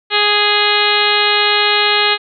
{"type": "harmonic tone", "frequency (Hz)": 415.3, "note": "G#4", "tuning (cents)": 0, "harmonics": [1, 2, 3, 4, 5, 6, 7, 8, 9, 10], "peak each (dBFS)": [-20, -20, -20, -20, -20, -20, -20, -20, -20, -20], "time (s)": [0.1, 2.18], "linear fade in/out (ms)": 50, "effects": []}